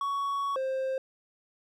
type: tone pair in turn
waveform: triangle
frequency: 1118 / 527.6 Hz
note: C#6 / C5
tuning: +14 / +14 cents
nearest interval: octave + minor second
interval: 1300 cents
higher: first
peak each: -26 dBFS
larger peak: neither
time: 0.01-0.56 / 0.56-0.98 s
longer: first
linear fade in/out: 2 ms
effects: none